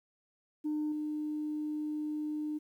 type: tone with level steps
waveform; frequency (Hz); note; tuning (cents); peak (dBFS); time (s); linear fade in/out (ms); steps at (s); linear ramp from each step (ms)
sine; 302.7; D#4; -48; -29 / -32; 0.64-2.59; 20; 0.92; 2
effects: tanh soft clip ceiling -28 dBFS + 11-bit

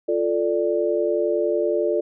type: chord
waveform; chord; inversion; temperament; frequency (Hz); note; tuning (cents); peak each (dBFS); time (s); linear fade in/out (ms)
sine; D minor; first; equal; 349.2 / 440 / 587.3; F4 / A4 / D5; 0 / 0 / 0; -23 / -23 / -23; 0.08-2.01; 10
effects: none

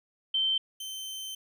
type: tone pair in turn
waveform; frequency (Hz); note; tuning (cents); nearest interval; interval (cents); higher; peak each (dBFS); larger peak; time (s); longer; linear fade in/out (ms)
sine / sawtooth; 3107 / 3093; G7 / G7; -16 / -24; unison; 8; first; -24 / -33; first; 0.34-0.58 / 0.8-1.35; second; 5
effects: none

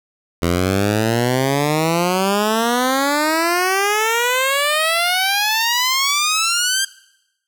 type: exponential sweep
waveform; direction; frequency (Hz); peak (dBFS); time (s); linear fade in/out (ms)
10% pulse; up; 83.6 to 1602; -7; 0.42-6.85; 5
effects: noise-tail reverb RT60 0.9 s tail -21 dB re dry

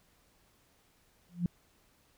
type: tone with exponential growth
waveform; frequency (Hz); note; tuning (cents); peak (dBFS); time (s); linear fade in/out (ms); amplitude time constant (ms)
sine; 174.61; F3; 0; -23; 1.29-1.46; 2; 35
effects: pink hiss -68 dBFS RMS until 2.17 s

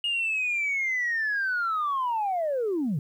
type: linear sweep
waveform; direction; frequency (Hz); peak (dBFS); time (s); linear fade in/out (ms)
sine; down; 2866 to 127.8; -23; 0.04-2.99; 2
effects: tanh soft clip ceiling -21 dBFS + 10-bit

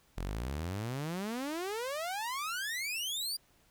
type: exponential sweep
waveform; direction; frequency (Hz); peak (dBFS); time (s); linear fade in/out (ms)
sawtooth; up; 41.49 to 4874; -31; 0.17-3.37; 10
effects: pink hiss -67 dBFS RMS until 3.7 s

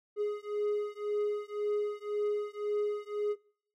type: beating tone pair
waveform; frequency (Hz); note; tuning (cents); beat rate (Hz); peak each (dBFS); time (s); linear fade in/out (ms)
triangle; 415.4 / 417.3; G#4 / G#4; 0 / +8; 1.9; -31; 0.16-3.36; 50
effects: noise-tail reverb RT60 0.6 s tail -24 dB re dry + MP3 64 kbps

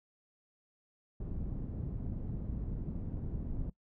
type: low-pass noise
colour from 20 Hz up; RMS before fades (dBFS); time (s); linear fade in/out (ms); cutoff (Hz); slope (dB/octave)
pink; -38; 1.2-3.7; 5; 210; 12
effects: noise-tail reverb RT60 0.1 s tail -21 dB re dry

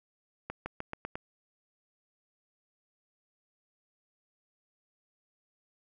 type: accelerating click train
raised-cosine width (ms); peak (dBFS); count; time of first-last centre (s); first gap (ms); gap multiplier
0.5; -21; 6; 0.5-1.155; 160; 0.9
effects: none

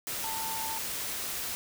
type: tone in noise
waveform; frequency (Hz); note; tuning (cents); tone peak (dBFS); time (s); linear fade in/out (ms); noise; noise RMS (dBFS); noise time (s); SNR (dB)
sine; 893; A5; +25; -36; 0.24-0.78; 0; white; -35; 0.07-1.55; -4
effects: none

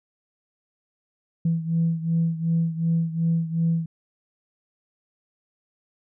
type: beating tone pair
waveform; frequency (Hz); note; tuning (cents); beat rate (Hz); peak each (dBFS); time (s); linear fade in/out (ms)
sine; 164.6 / 167.3; E3 / E3; -2 / +26; 2.7; -21 / -25; 1.45-3.86; 5
effects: tanh soft clip ceiling -14 dBFS

